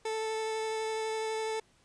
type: tone with vibrato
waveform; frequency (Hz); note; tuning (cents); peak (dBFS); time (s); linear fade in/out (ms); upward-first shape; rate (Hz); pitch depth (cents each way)
30% pulse; 440; A4; 0; -29; 0.05-1.6; 5; sine; 12; 9
effects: pink hiss -66 dBFS RMS until 1.84 s + resampled to 22050 Hz